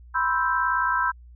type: chord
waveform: sine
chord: C major seventh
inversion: third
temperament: equal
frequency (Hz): 987.8 / 1046.5 / 1318.5 / 1568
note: B5 / C6 / E6 / G6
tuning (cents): 0 / 0 / 0 / 0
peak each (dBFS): -25 / -29 / -26 / -25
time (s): 0.14-1.12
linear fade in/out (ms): 20
effects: added 60 Hz sine -44 dBFS peak until 1.35 s